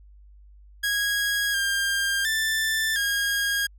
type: tone with pitch steps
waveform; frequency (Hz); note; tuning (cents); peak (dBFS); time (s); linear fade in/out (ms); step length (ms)
sawtooth; 1648 / 1601 / 1769 / 1631; G#6 / G6 / A6 / G#6; -14 / +36 / +9 / -32; -19; 0.83-3.67; 10; 710
effects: added 50 Hz sine -47 dBFS peak until 3.78 s